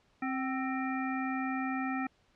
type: harmonic tone with a mistuned harmonic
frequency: 264.3 Hz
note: C4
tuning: 18 cents sharp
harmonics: 1 / 3 / 5 / 7 / 9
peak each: -33 / -38 / -40 / -41 / -43 dBFS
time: 0.22-2.07 s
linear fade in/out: 5 ms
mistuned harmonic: 3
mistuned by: -49 cents
effects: pink hiss -69 dBFS RMS until 2.35 s + low-pass 5000 Hz 12 dB/octave